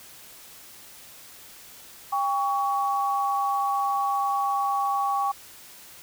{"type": "tone pair together", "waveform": "sine", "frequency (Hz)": [800, 1122.9], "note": ["G5", "C#6"], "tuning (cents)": [35, 22], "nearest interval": "tritone", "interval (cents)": 587, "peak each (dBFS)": -25, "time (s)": [2.12, 5.32], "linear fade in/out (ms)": 10, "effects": ["white hiss -47 dBFS RMS until 6.02 s"]}